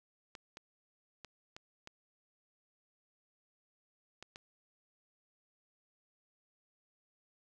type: clicks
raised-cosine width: 0.2 ms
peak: -30 dBFS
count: 7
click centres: 0.352 / 0.571 / 1.247 / 1.565 / 1.874 / 4.226 / 4.359 s
effects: none